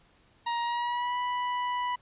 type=tone with pitch glide; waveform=40% pulse; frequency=942 to 985.4 Hz; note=A#5 to B5; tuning=+18 to -4 cents; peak=-27 dBFS; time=0.46-1.96 s; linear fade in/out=10 ms; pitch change=+78 cents; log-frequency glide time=0.61-1.18 s; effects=pink hiss -63 dBFS RMS until 2.01 s + resampled to 8000 Hz